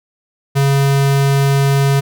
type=tone; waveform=square; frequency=138.59 Hz; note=C#3; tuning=in tune; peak=-11 dBFS; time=0.55-2.01 s; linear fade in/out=20 ms; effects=none